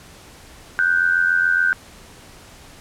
sine tone pair together, 1465 / 1552.1 Hz, F#6 / G6, -18 / -18 cents, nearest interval minor second, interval 100 cents, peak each -18 / -17 dBFS, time 0.79-1.73 s, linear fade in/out 0 ms, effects pink hiss -44 dBFS RMS until 2.8 s + low-pass 11000 Hz 12 dB/octave

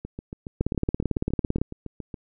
two click trains, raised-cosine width 3 ms, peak -10 / -21 dBFS, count 19 / 16, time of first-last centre 0.61-1.616 / 0.05-2.142 s, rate 17.9 / 7.17 Hz, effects none

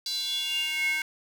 square tone with high-pass filter sweep, 311.1 Hz, D#4, in tune, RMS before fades -29 dBFS, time 0.06-1.02 s, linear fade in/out 2 ms, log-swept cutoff 4400 to 1900 Hz, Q 7.9, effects none

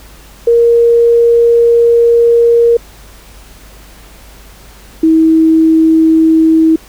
sine tone pair in turn, 468.7 / 321.2 Hz, A#4 / E4, +9 / -45 cents, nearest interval perfect fifth, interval 654 cents, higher first, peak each -4 dBFS, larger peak neither, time 0.47-2.77 / 5.03-6.76 s, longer first, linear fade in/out 5 ms, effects added 50 Hz sine -37 dBFS peak until 6.88 s + pink hiss -39 dBFS RMS until 6.88 s

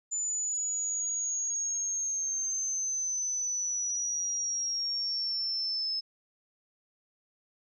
sine linear sweep, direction down, 7040 to 5200 Hz, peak -29 dBFS, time 0.11-6.01 s, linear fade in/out 20 ms, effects none

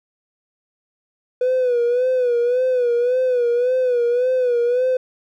triangle tone with vibrato, 493.9 Hz, B4, in tune, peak -12 dBFS, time 1.41-4.97 s, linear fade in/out 5 ms, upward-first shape sine, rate 1.8 Hz, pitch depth 72 cents each way, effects tanh soft clip ceiling -11 dBFS

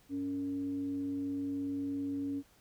sine tone with frequency modulation, 280 Hz, C#4, 18 cents sharp, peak -33 dBFS, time 0.09-2.43 s, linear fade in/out 50 ms, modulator 179 Hz, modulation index 0.27, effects pink hiss -65 dBFS RMS until 2.6 s

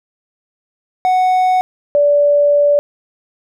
triangle / sine tone pair in turn, 740 / 579.9 Hz, F#5 / D5, 0 / -22 cents, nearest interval major third, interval 422 cents, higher first, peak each -8 dBFS, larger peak neither, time 1.05-1.61 / 1.95-2.79 s, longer second, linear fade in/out 0 ms, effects none

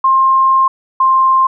sine tone pair in turn, 1061 / 1053.7 Hz, C6 / C6, +24 / +12 cents, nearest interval unison, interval 12 cents, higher first, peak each -7 dBFS, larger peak neither, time 0.04-0.68 / 1-1.47 s, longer first, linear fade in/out 5 ms, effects none

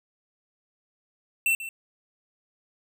square tone with echo, 2689 Hz, E7, 34 cents sharp, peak -21 dBFS, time 1.46-1.55 s, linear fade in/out 2 ms, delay 140 ms, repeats 1, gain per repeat -13 dB, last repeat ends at 1.69 s, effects none

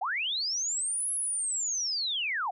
sine linear two-way sweep, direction up then down, 669 to 10930 to 669 Hz, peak -28 dBFS, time 0.01-2.51 s, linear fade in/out 10 ms, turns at 1.12 s, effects none

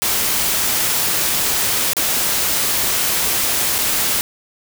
white noise with dropouts, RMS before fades -18 dBFS, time 0.02-4.21 s, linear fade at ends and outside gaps 0 ms, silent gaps 1.933-1.967 / 3.782-3.787 s, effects none

